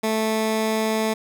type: tone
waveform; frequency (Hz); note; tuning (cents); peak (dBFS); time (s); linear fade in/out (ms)
15% pulse; 219.5; A3; -4; -14; 0.03-1.14; 10
effects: none